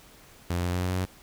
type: tone with pitch steps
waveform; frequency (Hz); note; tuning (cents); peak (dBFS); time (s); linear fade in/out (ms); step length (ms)
sawtooth; 87.31 / 88.17 / 89.04 / 89.92 / 90.81 / 91.7 / 92.61; F2 / F2 / F2 / F#2 / F#2 / F#2 / F#2; 0 / +17 / +34 / -49 / -32 / -15 / +2; -22; 0.5-1.053; 5; 79
effects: pink hiss -53 dBFS RMS until 1.22 s